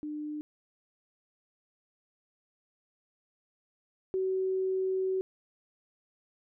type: tone pair in turn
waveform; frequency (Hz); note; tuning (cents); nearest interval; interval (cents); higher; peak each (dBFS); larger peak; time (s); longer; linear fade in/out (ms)
sine; 300.3 / 377.6; D4 / F#4; +39 / +35; major third; 396; second; -34 / -27; second; 0.03-0.41 / 4.14-5.21; second; 0
effects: none